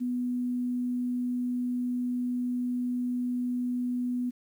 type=tone; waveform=sine; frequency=246.9 Hz; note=B3; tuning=in tune; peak=-27 dBFS; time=0-4.31 s; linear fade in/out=20 ms; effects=10-bit